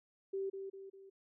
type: tone with echo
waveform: sine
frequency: 388.6 Hz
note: G4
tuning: 15 cents flat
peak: -35 dBFS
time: 0.33-0.5 s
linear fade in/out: 10 ms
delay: 200 ms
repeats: 3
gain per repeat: -6 dB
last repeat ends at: 1.1 s
effects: none